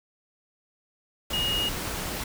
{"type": "tone in noise", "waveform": "sine", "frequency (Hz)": 2869, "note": "F7", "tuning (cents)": 46, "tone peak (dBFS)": -25, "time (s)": [1.33, 1.69], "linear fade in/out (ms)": 5, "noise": "pink", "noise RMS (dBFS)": -32, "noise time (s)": [1.3, 2.24], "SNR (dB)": 4, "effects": []}